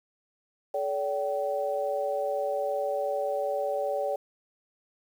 sine tone cluster, 429.5 / 572 / 770 Hz, A4 / D5 / G5, -42 / -46 / -31 cents, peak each -34 / -28 / -33 dBFS, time 0.74-4.16 s, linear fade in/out 5 ms, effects 9-bit

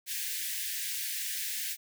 white high-pass noise, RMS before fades -35 dBFS, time 0.06-1.77 s, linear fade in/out 50 ms, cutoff 1600 Hz, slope 96 dB/octave, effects none

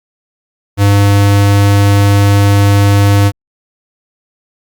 square tone, 100.7 Hz, G2, 47 cents sharp, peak -6 dBFS, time 0.77-3.32 s, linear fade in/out 50 ms, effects Opus 48 kbps

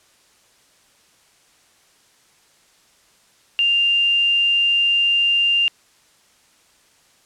sine tone with quantisation, 2794 Hz, F7, in tune, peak -14 dBFS, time 3.59-5.68 s, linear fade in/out 0 ms, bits 7, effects white hiss -56 dBFS RMS until 7.25 s + low-pass 9000 Hz 12 dB/octave

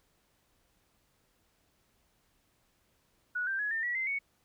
sine tone with pitch steps, 1466 / 1571.2 / 1684 / 1804.9 / 1934.4 / 2073 / 2222 Hz, F#6 / G6 / G#6 / A6 / B6 / C7 / C#7, -16 / +4 / +24 / +44 / -36 / -17 / +4 cents, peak -30 dBFS, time 3.35-4.19 s, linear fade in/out 10 ms, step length 120 ms, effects pink hiss -72 dBFS RMS until 4.44 s

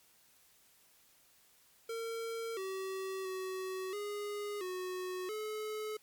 square tone with pitch steps, 456.4 / 382 / 375.7 / 412.5 / 367.5 / 429.4 Hz, A#4 / G4 / F#4 / G#4 / F#4 / A4, -37 / -45 / +26 / -12 / -12 / -42 cents, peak -38 dBFS, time 1.89-5.97 s, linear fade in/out 5 ms, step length 680 ms, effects white hiss -66 dBFS RMS until 6.02 s + MP3 96 kbps

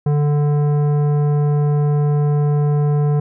sine tone with tanh clipping, 146.83 Hz, D3, in tune, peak -15 dBFS, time 0.06-3.2 s, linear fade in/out 5 ms, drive 13 dB, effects none

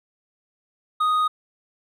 sine tone with hard clipping, 1244.5 Hz, D#6, in tune, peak -19 dBFS, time 1-1.28 s, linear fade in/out 10 ms, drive 4 dB, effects none

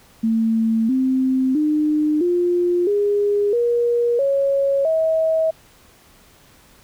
sine tone with pitch steps, 224.5 / 260.9 / 303.2 / 352.3 / 409.4 / 475.7 / 552.8 / 642.4 Hz, A3 / C4 / D#4 / F4 / G#4 / A#4 / C#5 / E5, +35 / -5 / -45 / +15 / -25 / +35 / -5 / -45 cents, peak -15 dBFS, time 0.23-5.51 s, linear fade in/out 10 ms, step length 660 ms, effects pink hiss -51 dBFS RMS until 6.83 s

